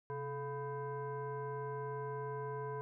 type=tone with frequency modulation; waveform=sine; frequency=431.5 Hz; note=A4; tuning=34 cents flat; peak=-38 dBFS; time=0.1-2.81 s; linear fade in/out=0 ms; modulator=563 Hz; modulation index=1.2; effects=none